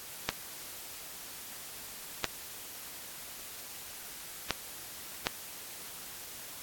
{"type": "clicks", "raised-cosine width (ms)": 0.2, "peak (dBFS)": -10, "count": 4, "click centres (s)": [0.29, 2.243, 4.507, 5.269], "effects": ["white hiss -45 dBFS RMS until 6.62 s", "AAC 64 kbps"]}